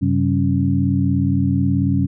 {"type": "tone cluster", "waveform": "sine", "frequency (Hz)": [95.1, 133.8, 191.8, 275.8], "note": ["F#2", "C3", "G3", "C#4"], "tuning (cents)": [48, 39, -37, -9], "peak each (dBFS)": -20, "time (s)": [0.01, 2.07], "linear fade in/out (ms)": 20, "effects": []}